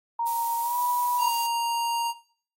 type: tone with pitch glide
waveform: sine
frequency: 932.3 to 975.3 Hz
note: A#5 to B5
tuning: 0 to -22 cents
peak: -24 dBFS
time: 0.19-1.29 s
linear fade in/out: 5 ms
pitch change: +78 cents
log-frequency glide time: 0.61-0.77 s
type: noise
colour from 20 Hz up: violet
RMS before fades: -34 dBFS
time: 0.26-1.47 s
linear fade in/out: 10 ms
type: tone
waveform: square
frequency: 934 Hz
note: A#5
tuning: 3 cents sharp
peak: -25 dBFS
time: 1.18-2.14 s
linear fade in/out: 50 ms
effects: noise-tail reverb RT60 0.5 s tail -17 dB re dry + AAC 48 kbps